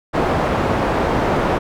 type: low-pass noise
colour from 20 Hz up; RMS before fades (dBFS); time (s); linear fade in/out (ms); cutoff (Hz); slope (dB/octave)
white; -18; 0.13-1.59; 20; 810; 12
effects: none